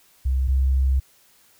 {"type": "tone pair in turn", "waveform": "sine", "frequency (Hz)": [65.41, 66.21], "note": ["C2", "C2"], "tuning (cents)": [0, 21], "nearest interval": "unison", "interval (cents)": 21, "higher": "second", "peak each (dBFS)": [-18, -16], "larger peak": "second", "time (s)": [[0.25, 0.48], [0.48, 1]], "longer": "second", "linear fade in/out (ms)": 10, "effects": ["white hiss -57 dBFS RMS until 1.59 s"]}